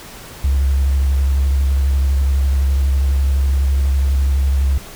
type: tone with vibrato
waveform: triangle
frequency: 68.1 Hz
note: C#2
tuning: 30 cents flat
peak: -8 dBFS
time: 0.44-4.78 s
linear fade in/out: 5 ms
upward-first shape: sine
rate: 12 Hz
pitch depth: 36 cents each way
effects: tanh soft clip ceiling -10 dBFS + pink hiss -36 dBFS RMS until 4.95 s